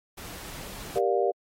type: noise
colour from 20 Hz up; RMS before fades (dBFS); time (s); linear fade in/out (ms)
pink; -41; 0.17-0.99; 10
type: chord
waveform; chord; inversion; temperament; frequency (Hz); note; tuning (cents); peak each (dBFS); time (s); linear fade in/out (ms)
sine; G minor seventh; none; just; 392 / 470.4 / 588 / 705.6; G4 / Bb4 / D5 / F5; 0 / +16 / +2 / +18; -26 / -27 / -29 / -28; 0.95-1.32; 20
effects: AAC 48 kbps